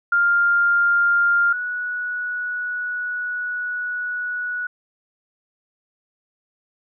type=tone pair in turn; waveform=sine; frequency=1400 / 1468.4 Hz; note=F6 / F#6; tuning=+4 / -14 cents; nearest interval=minor second; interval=82 cents; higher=second; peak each=-14 / -23 dBFS; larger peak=first; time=0.12-1.53 / 1.53-4.67 s; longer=second; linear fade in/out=5 ms; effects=none